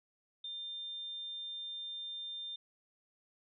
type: tone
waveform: sine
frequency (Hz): 3600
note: A7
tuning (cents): +39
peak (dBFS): -40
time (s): 0.44-2.56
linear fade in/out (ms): 5
effects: none